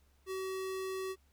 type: tone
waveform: square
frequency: 379.3 Hz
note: F#4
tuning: 43 cents sharp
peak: -37 dBFS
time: 0.26-1.16 s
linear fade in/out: 50 ms
effects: added 69 Hz sine -66 dBFS peak until 1.32 s + pink hiss -73 dBFS RMS until 1.32 s